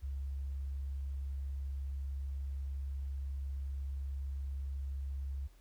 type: tone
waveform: sine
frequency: 68.5 Hz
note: C#2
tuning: 20 cents flat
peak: -36 dBFS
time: 0.02-5.48 s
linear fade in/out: 20 ms
effects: added 43 Hz sine -58 dBFS peak until 5.6 s + pink hiss -69 dBFS RMS until 5.6 s